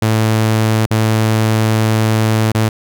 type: tone with dropouts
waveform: sawtooth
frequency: 110 Hz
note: A2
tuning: in tune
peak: -7 dBFS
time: 0.02-2.69 s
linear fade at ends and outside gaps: 5 ms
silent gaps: 0.861-0.908 / 2.519-2.548 s
effects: none